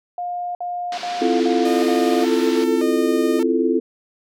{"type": "tone bursts", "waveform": "sine", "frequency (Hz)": 709, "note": "F5", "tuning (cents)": 26, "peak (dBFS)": -23, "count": 5, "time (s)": [0.18, 2.25], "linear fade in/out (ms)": 2, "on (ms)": 370, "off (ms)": 55}
{"type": "band-pass noise", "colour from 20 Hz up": "white", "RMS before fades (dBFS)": -33, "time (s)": [0.92, 2.64], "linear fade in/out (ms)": 2, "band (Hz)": [210, 4800], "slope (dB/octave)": 24}
{"type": "chord", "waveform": "sine", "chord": "F major seventh", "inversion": "second", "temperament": "equal", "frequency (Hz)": [261.6, 329.6, 349.2, 440], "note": ["C4", "E4", "F4", "A4"], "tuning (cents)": [0, 0, 0, 0], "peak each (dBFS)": -21, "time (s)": [1.21, 3.8], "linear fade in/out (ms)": 10}
{"type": "tone with vibrato", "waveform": "sawtooth", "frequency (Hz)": 523.3, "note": "C5", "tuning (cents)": 0, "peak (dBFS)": -23, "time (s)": [1.65, 3.43], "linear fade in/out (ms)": 2, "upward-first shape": "square", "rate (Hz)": 0.86, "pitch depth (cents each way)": 270}
{"effects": []}